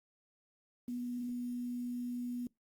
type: tone with quantisation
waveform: sine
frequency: 244.1 Hz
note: B3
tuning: 20 cents flat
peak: -36 dBFS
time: 0.88-2.47 s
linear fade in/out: 2 ms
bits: 10
effects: noise-tail reverb RT60 0.2 s tail -24 dB re dry + Opus 24 kbps